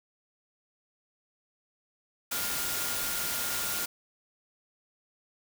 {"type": "tone in noise", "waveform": "sine", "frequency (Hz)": 1413, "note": "F6", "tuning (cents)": 20, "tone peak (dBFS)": -41, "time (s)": [2.31, 3.86], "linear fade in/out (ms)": 10, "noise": "white", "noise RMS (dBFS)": -32, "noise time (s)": [2.31, 3.86], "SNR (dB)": -12, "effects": []}